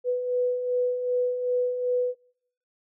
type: beating tone pair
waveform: sine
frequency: 493.5 / 496.1 Hz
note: B4 / B4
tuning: -1 / +8 cents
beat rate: 2.6 Hz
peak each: -32 / -23 dBFS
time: 0.04-2.15 s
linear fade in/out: 50 ms
effects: noise-tail reverb RT60 0.8 s tail -25 dB re dry